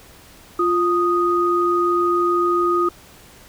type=tone pair together; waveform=sine; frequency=349.2 / 1242.3 Hz; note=F4 / D#6; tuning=0 / -3 cents; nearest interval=octave + minor seventh; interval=2197 cents; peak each=-18 dBFS; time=0.59-2.89 s; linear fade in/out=5 ms; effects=pink hiss -46 dBFS RMS until 3.48 s